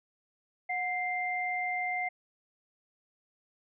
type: tone pair together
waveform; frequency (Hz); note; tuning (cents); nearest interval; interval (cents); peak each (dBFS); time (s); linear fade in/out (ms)
sine; 729.8 / 2093; F#5 / C7; -24 / 0; octave + tritone; 1824; -33 / -32; 0.69-2.09; 10
effects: none